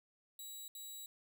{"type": "tone bursts at uneven times", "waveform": "10% pulse", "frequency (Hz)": 3900, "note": "B7", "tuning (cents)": -23, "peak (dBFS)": -39, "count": 2, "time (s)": [[0.39, 0.68], [0.75, 1.06]], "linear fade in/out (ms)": 2, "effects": []}